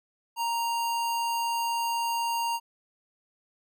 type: tone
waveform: square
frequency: 932 Hz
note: A#5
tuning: 1 cent flat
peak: -27 dBFS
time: 0.36-2.6 s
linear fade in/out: 50 ms
effects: none